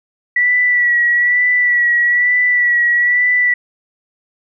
sine tone with vibrato, 1949 Hz, B6, 23 cents flat, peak -10 dBFS, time 0.36-3.54 s, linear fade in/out 5 ms, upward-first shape sine, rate 1.1 Hz, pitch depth 30 cents each way, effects none

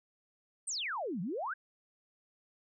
sine exponential two-way sweep, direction down then up, 9270 to 160 to 1685 Hz, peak -34 dBFS, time 0.67-1.54 s, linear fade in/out 10 ms, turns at 1.21 s, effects none

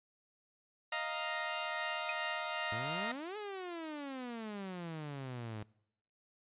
15% pulse chord, Eb suspended second, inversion none, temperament equal, 622.3 / 698.5 / 932.3 Hz, Eb5 / F5 / Bb5, 0 / 0 / 0 cents, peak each -34 dBFS, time 0.92-3.12 s, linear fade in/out 5 ms
sine tone with exponential decay, 2500 Hz, D#7, 8 cents sharp, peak -31 dBFS, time 2.09-2.16 s, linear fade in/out 2 ms, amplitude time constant 15 ms
sawtooth exponential two-way sweep, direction up then down, 103.83 to 430.2 to 103.83 Hz, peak -37 dBFS, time 2.72-5.63 s, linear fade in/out 0 ms, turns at 3.37 s
effects noise-tail reverb RT60 0.8 s tail -24 dB re dry + resampled to 8000 Hz

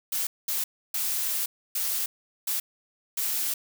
blue noise bursts at uneven times, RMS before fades -28 dBFS, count 6, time 0.12-0.27 / 0.48-0.64 / 0.94-1.46 / 1.75-2.06 / 2.47-2.6 / 3.17-3.54 s, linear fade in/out 5 ms, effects none

